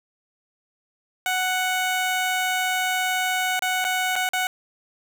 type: tone with dropouts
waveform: 15% pulse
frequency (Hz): 741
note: F#5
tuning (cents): +2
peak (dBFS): -15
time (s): 1.26-4.47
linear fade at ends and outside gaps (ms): 1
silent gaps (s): 3.593-3.622 / 3.843-3.849 / 4.156-4.162 / 4.29-4.334
effects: none